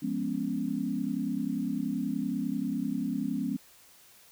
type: chord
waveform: sine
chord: C# dominant seventh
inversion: first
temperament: equal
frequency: 174.61 / 207.7 / 246.9 / 277.2 Hz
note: E#3 / G#3 / B3 / C#4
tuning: 0 / 0 / 0 / 0 cents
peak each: -37 / -34 / -33 / -33 dBFS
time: 0.02-3.57 s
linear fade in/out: 10 ms
effects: white hiss -57 dBFS RMS until 4.31 s